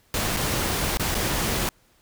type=noise with dropouts; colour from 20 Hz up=pink; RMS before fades=-25 dBFS; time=0.14-1.69 s; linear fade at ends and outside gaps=1 ms; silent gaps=0.365-0.369 / 0.972-0.996 / 1.145-1.15 s; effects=pink hiss -61 dBFS RMS until 2.01 s